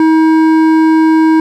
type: tone with hard clipping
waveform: triangle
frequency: 318.8 Hz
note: D#4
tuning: 42 cents sharp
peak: -7 dBFS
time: 0-1.4 s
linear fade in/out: 2 ms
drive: 14 dB
effects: none